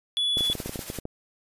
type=tone; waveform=triangle; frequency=3418 Hz; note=G#7; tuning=49 cents sharp; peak=-21 dBFS; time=0.17-0.53 s; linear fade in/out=0 ms
type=noise with tremolo; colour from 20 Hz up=white; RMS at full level=-36 dBFS; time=0.37-1 s; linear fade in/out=10 ms; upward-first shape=triangle; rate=14 Hz; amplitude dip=60%
type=clicks; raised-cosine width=2 ms; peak=-19 dBFS; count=12; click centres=0.371 / 0.408 / 0.5 / 0.553 / 0.602 / 0.66 / 0.694 / 0.758 / 0.792 / 0.901 / 0.987 / 1.054 s
effects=resampled to 32000 Hz